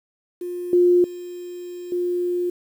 sine tone with level steps, 354.5 Hz, F4, 26 cents sharp, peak -26 / -12 / -31 / -20 dBFS, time 0.41-2.5 s, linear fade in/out 5 ms, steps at 0.73 / 1.04 / 1.92 s, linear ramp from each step 2 ms, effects 8-bit

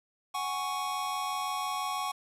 square chord, F# suspended second, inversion none, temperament equal with one note detuned, 744.7 / 830.6 / 1108.7 Hz, F#5 / G#5 / C#6, +11 / 0 / 0 cents, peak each -38 / -38 / -34 dBFS, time 0.34-2.12 s, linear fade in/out 10 ms, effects resampled to 32000 Hz + 9-bit

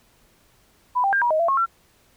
sine tone with pitch steps, 992 / 788 / 1598 / 960 / 626 / 676 / 1087 / 1355 Hz, B5 / G5 / G6 / B5 / D#5 / E5 / C#6 / E6, +7 / +9 / +33 / -49 / +10 / +43 / -34 / +47 cents, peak -17 dBFS, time 0.95-1.662 s, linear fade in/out 20 ms, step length 89 ms, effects pink hiss -59 dBFS RMS until 2.16 s

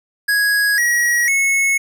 square tone with pitch steps, 1661.2 / 1908.2 / 2192 Hz, G#6 / A#6 / C#7, 0 / +40 / -20 cents, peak -14 dBFS, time 0.28-1.78 s, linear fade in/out 10 ms, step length 500 ms, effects none

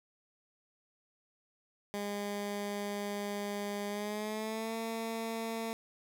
15% pulse tone with pitch glide, 203.9 to 226.2 Hz, G#3 to A3, -32 to +48 cents, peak -29 dBFS, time 1.94-5.73 s, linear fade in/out 0 ms, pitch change +180 cents, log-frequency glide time 3.88-4.75 s, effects none

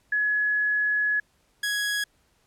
sine / sawtooth tone pair in turn, 1692 / 1666.8 Hz, G#6 / G#6, +32 / +6 cents, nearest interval unison, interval 26 cents, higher first, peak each -21 dBFS, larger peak neither, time 0.12-1.2 / 1.63-2.04 s, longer first, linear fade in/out 5 ms, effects pink hiss -66 dBFS RMS until 2.46 s + low-pass 12000 Hz 12 dB/octave

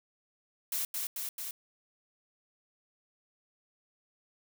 blue noise with echo, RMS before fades -33 dBFS, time 0.72-0.85 s, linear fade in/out 2 ms, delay 220 ms, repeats 3, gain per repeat -2 dB, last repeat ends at 1.51 s, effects none

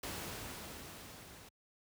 pink noise with level ramp, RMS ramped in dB -41 to -55 dBFS, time 0.03-1.49 s, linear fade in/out 5 ms, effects high-pass 60 Hz 12 dB/octave

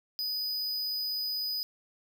square tone, 4978 Hz, D#8, in tune, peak -31 dBFS, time 0.19-1.63 s, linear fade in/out 0 ms, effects none

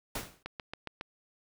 pink noise with exponential decay, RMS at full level -33 dBFS, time 0.15-0.43 s, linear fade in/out 5 ms, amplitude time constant 59 ms
click train, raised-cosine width 0.3 ms, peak -22 dBFS, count 5, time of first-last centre 0.46-1.011 s, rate 7.26 Hz
effects none

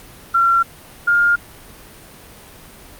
sine tone pair in turn, 1366 / 1410.9 Hz, F6 / F6, -39 / +17 cents, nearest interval minor second, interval 56 cents, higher second, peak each -11 dBFS, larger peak neither, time 0.34-0.63 / 1.07-1.36 s, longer neither, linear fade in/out 10 ms, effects pink hiss -41 dBFS RMS until 2.99 s + Opus 48 kbps

